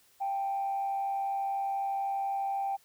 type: tone with frequency modulation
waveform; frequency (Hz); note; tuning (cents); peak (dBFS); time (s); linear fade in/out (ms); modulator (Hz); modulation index
sine; 787; G5; +7; -28; 0.2-2.77; 20; 92; 0.33
effects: tanh soft clip ceiling -25 dBFS + white hiss -64 dBFS RMS until 2.84 s